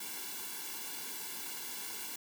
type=noise with comb filter; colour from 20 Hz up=white; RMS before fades=-42 dBFS; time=0-2.16 s; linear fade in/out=5 ms; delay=1.6 ms; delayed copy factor=-1; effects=high-pass 200 Hz 12 dB/octave

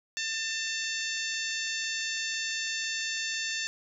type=harmonic tone; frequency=894 Hz; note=A5; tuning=27 cents sharp; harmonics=2 / 3 / 4 / 5 / 6 / 7 / 8; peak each=-35 / -37 / -38 / -39 / -40 / -40 / -41 dBFS; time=0.17-3.67 s; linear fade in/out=0 ms; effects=none

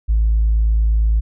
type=tone with tanh clipping; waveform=triangle; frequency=54.4 Hz; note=A1; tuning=19 cents flat; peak=-12 dBFS; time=0.08-1.21 s; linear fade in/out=20 ms; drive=5 dB; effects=none

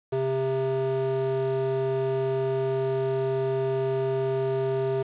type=tone with band-pass filter; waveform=square; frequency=132.7 Hz; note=C3; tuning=25 cents sharp; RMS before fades=-26 dBFS; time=0.12-5.03 s; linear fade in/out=10 ms; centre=460 Hz; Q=2.3; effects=resampled to 8000 Hz + 8-bit

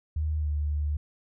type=tone with pitch glide; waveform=sine; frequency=77 to 74.12 Hz; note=D#2 to D2; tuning=-17 to +17 cents; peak=-25 dBFS; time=0.16-0.97 s; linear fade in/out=5 ms; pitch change=-66 cents; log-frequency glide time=0.38-0.49 s; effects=none

